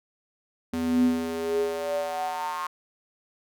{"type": "tone with high-pass filter sweep", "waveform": "square", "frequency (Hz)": 82.41, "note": "E2", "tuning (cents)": 0, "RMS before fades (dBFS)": -27, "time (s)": [0.73, 2.67], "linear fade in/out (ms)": 5, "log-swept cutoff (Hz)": [190, 1100], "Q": 8.4, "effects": []}